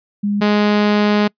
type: tone pair in turn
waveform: sine / sawtooth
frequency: 204.4 / 208.2 Hz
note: G#3 / G#3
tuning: -27 / +5 cents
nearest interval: unison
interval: 32 cents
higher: second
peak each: -15 / -8 dBFS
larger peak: second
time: 0.23-0.41 / 0.41-1.28 s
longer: second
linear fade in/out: 10 ms
effects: noise-tail reverb RT60 0.1 s tail -26 dB re dry + resampled to 11025 Hz